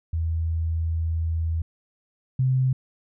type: tone pair in turn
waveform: sine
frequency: 81.7 / 129.98 Hz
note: E2 / C3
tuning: -15 / -11 cents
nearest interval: minor sixth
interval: 804 cents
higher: second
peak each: -22 / -18 dBFS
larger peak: second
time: 0.13-1.62 / 2.39-2.73 s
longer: first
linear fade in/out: 5 ms
effects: none